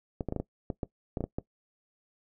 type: clicks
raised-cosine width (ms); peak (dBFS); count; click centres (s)
2; -18; 11; 0.208 / 0.287 / 0.324 / 0.363 / 0.4 / 0.702 / 0.832 / 1.172 / 1.207 / 1.24 / 1.385
effects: noise-tail reverb RT60 0.1 s tail -19 dB re dry